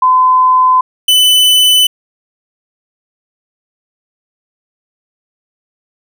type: tone pair in turn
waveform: sine / 45% pulse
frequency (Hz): 1020 / 3005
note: C6 / F#7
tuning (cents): -44 / +26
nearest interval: octave + perfect fifth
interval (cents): 1870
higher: second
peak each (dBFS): -5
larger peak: neither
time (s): 0.02-0.81 / 1.08-1.87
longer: neither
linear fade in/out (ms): 5
effects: none